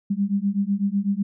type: beating tone pair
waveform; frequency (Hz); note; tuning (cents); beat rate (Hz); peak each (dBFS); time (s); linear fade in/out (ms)
sine; 196 / 204; G3 / G#3; 0 / -31; 8; -23; 0.1-1.23; 10
effects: none